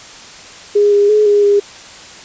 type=tone with pitch steps; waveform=sine; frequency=411.6 / 407.2 / 424.1 / 411 / 406.6 Hz; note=G#4 / G#4 / G#4 / G#4 / G#4; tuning=-16 / -34 / +36 / -18 / -37 cents; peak=-7 dBFS; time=0.75-1.6 s; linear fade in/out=10 ms; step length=170 ms; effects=white hiss -35 dBFS RMS until 2.24 s + resampled to 16000 Hz